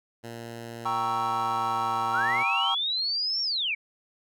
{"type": "tone with pitch glide", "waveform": "10% pulse", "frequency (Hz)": [116.54, 119.68], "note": ["A#2", "A#2"], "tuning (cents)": [0, 46], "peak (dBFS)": -29, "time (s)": [0.23, 2.44], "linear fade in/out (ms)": 20, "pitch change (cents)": 46, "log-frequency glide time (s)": [2.23, 2.33]}
{"type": "chord", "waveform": "triangle", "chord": "G diminished seventh", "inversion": "none", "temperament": "equal", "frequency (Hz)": [784, 932.3, 1108.7, 1318.5], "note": ["G5", "Bb5", "Db6", "Fb6"], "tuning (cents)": [0, 0, 0, 0], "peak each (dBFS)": -29, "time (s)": [0.85, 2.75], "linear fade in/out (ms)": 10}
{"type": "linear two-way sweep", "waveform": "sine", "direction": "up then down", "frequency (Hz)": [1293, 5550, 2170], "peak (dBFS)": -25, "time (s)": [2.12, 3.75], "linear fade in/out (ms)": 10, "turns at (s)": 3.42}
{"effects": []}